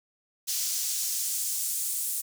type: noise with high-pass filter sweep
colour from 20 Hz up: pink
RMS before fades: -30 dBFS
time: 0.47-2.22 s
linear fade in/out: 20 ms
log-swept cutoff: 5400 to 8900 Hz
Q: 1.3
effects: none